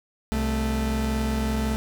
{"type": "tone pair together", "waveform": "40% pulse", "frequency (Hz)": [65.3, 219.6], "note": ["C2", "A3"], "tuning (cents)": [-3, -3], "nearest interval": "octave + major sixth", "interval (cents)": 2100, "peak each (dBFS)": -25, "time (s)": [0.32, 1.76], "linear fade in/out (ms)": 0, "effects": []}